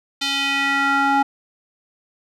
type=tone with band-pass filter sweep; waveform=square; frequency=277.1 Hz; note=C#4; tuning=1 cent flat; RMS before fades=-19 dBFS; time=0.21-1.23 s; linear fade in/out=10 ms; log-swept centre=3800 to 930 Hz; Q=2.2; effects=none